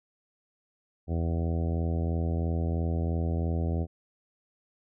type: harmonic tone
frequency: 83 Hz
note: E2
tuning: 12 cents sharp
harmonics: 1 / 2 / 3 / 4 / 5 / 6 / 7 / 8 / 9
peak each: -27 / -33 / -37 / -39 / -41 / -43 / -44 / -45 / -46 dBFS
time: 1.07-3.87 s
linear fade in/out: 50 ms
effects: none